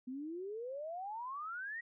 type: exponential sweep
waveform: sine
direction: up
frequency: 246.9 to 1928 Hz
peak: -40 dBFS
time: 0.07-1.81 s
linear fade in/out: 10 ms
effects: none